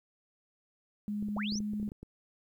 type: tone with pitch glide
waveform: sine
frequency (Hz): 207.7 to 209.5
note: G#3 to G#3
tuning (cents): 0 to +15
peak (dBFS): -32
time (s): 1.08-1.89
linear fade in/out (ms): 0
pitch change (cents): +15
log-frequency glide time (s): 1.37-1.52
type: clicks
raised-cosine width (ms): 3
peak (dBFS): -32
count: 12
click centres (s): 1.226 / 1.286 / 1.367 / 1.523 / 1.556 / 1.604 / 1.735 / 1.799 / 1.829 / 1.879 / 1.919 / 2.03
type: linear sweep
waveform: sine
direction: up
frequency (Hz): 453.8 to 6240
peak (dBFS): -36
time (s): 1.36-1.59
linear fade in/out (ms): 5
effects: 11-bit